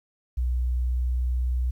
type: tone with pitch glide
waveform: sine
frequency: 61.74 to 62.13 Hz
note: B1 to B1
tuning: 0 to +11 cents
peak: -21 dBFS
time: 0.37-1.71 s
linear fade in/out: 10 ms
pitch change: +11 cents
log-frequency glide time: 0.61-1.44 s
effects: tanh soft clip ceiling -18 dBFS + 10-bit

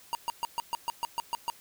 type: tone bursts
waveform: square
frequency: 943 Hz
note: A#5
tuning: 20 cents sharp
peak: -28 dBFS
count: 10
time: 0.13-1.5 s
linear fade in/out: 0 ms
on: 20 ms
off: 130 ms
effects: white hiss -55 dBFS RMS until 1.6 s

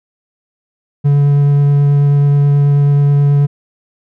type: tone with vibrato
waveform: triangle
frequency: 143 Hz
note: D3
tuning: 46 cents flat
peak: -5 dBFS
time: 1.04-3.47 s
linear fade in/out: 20 ms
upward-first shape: triangle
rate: 9.3 Hz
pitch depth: 10 cents each way
effects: none

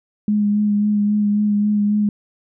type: tone with vibrato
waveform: sine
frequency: 207.7 Hz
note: G#3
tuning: in tune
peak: -14 dBFS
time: 0.28-2.09 s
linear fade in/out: 2 ms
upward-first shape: sine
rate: 3.7 Hz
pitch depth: 20 cents each way
effects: none

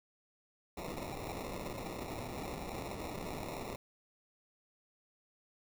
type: noise with sample-and-hold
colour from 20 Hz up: violet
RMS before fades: -42 dBFS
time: 0.77-3.76 s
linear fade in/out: 5 ms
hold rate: 1575 Hz
effects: none

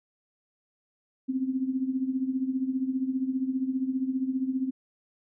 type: tone with tremolo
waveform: sine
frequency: 261.6 Hz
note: C4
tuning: in tune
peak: -22 dBFS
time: 1.28-4.71 s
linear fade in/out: 20 ms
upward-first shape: triangle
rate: 15 Hz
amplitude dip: 80%
effects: none

